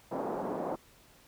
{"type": "band-pass noise", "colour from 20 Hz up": "white", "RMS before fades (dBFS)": -35, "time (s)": [0.11, 0.76], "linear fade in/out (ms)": 10, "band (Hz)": [170, 840], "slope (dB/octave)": 24, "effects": ["pink hiss -60 dBFS RMS until 1.27 s"]}